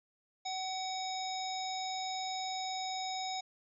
harmonic tone with a mistuned harmonic, 754 Hz, F#5, 32 cents sharp, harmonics 1 / 3 / 5 / 7 / 9, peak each -37 / -47 / -42 / -45 / -48 dBFS, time 0.45-3.41 s, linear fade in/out 10 ms, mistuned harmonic 7, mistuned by -16 cents, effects none

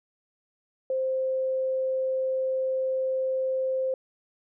sine tone, 523.3 Hz, C5, in tune, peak -24 dBFS, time 0.9-3.94 s, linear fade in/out 2 ms, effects none

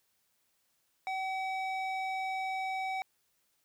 square tone with band-pass filter, 761 Hz, F#5, 48 cents sharp, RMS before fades -35 dBFS, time 1.07-3.02 s, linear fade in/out 0 ms, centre 1500 Hz, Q 6.4, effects white hiss -75 dBFS RMS until 3.64 s

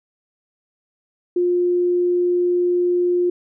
sine tone, 354.4 Hz, F4, 25 cents sharp, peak -15 dBFS, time 1.36-3.3 s, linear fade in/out 5 ms, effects none

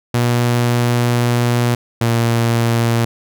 sawtooth tone pair in turn, 120.4 / 116.64 Hz, B2 / A#2, -44 / +1 cents, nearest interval minor second, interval 55 cents, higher first, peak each -9 dBFS, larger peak neither, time 0.14-1.75 / 2.01-3.05 s, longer first, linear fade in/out 5 ms, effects none

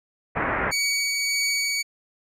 white low-pass noise, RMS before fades -25 dBFS, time 0.35-0.72 s, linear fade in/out 20 ms, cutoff 2100 Hz, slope 48 dB/octave
20% pulse tone with tremolo, 2257 Hz, C#7, 31 cents sharp, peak -16 dBFS, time 0.71-1.83 s, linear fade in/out 20 ms, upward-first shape triangle, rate 1.7 Hz, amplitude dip 25%
effects resampled to 32000 Hz

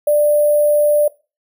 sine tone with sample-and-hold, 593 Hz, D5, 17 cents sharp, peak -10 dBFS, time 0.07-1.08 s, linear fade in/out 5 ms, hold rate 11025 Hz, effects noise-tail reverb RT60 0.3 s tail -21 dB re dry

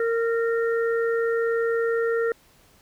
harmonic tone, 460.7 Hz, A#4, 20 cents flat, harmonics 1 / 3 / 4, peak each -21 / -31 / -33 dBFS, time 0-2.32 s, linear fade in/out 2 ms, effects pink hiss -57 dBFS RMS until 2.81 s

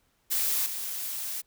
blue noise with level steps, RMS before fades -27 / -34 dBFS, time 0.3-1.42 s, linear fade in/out 20 ms, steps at 0.66 s, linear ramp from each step 2 ms, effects pink hiss -70 dBFS RMS until 1.46 s

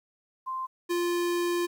sine / square tone pair in turn, 1044 / 348.4 Hz, C6 / F4, -4 / -4 cents, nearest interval octave + perfect fifth, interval 1900 cents, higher first, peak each -30 / -26 dBFS, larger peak second, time 0.46-0.67 / 0.89-1.67 s, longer second, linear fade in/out 20 ms, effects 11-bit

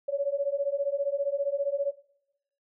sine beating tone pair, 554.4 / 569.4 Hz, C#5 / C#5, 0 / +46 cents, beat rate 15 Hz, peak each -29 dBFS, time 0.08-1.92 s, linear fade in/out 10 ms, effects noise-tail reverb RT60 0.8 s tail -18 dB re dry

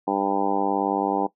harmonic tone, 98.9 Hz, G2, 16 cents sharp, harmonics 2 / 3 / 4 / 5 / 6 / 7 / 8 / 9 / 10, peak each -32 / -26 / -30 / -30 / -34 / -34 / -25 / -29 / -35 dBFS, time 0.07-1.27 s, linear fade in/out 10 ms, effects noise-tail reverb RT60 0.1 s tail -17 dB re dry

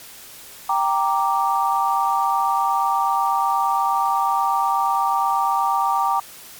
sine chord, G minor, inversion none, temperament equal, 784 / 932.3 / 1174.7 Hz, G5 / Bb5 / D6, 0 / 0 / 0 cents, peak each -21 dBFS, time 0.69-6.2 s, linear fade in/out 5 ms, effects white hiss -41 dBFS RMS until 6.59 s + MP3 96 kbps

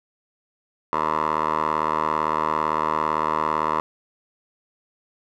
10% pulse tone with band-pass filter, 77.78 Hz, D#2, in tune, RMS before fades -23 dBFS, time 0.93-3.8 s, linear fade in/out 0 ms, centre 980 Hz, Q 4.4, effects none

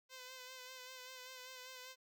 5% pulse tone with vibrato, 511 Hz, C5, 41 cents flat, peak -39 dBFS, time 0.09-1.96 s, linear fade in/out 50 ms, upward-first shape sine, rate 5.1 Hz, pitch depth 32 cents each way, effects none

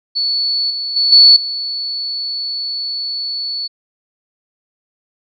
sine tone with level steps, 4435 Hz, C#8, in tune, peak -14 / -19 / -11 / -3 / -19 dBFS, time 0.15-3.68 s, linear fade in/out 20 ms, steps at 0.7 / 0.96 / 1.12 / 1.36 s, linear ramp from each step 5 ms, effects none

